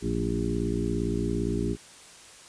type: harmonic tone with a mistuned harmonic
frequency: 57.5 Hz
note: A#1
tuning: 23 cents flat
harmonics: 1 / 2 / 3 / 4 / 5 / 6 / 7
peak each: -33 / -33 / -33 / -33 / -33 / -33 / -33 dBFS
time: 0.01-1.77 s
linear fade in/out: 50 ms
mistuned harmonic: 3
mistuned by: +68 cents
effects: white hiss -49 dBFS RMS until 2.48 s + resampled to 22050 Hz